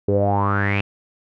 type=tone with low-pass filter sweep; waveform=sawtooth; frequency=100.2 Hz; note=G2; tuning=38 cents sharp; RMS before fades=-19 dBFS; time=0.08-0.81 s; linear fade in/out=5 ms; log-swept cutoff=420 to 2700 Hz; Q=9.4; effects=none